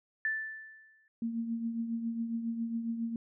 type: tone with exponential decay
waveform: sine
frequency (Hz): 1760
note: A6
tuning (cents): 0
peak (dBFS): -27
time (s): 0.25-1.08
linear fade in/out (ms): 1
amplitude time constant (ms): 180
type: tone with tremolo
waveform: sine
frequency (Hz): 230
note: A#3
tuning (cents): -23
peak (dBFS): -29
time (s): 1.22-3.16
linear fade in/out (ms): 2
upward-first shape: triangle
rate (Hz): 7.3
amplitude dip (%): 60
effects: none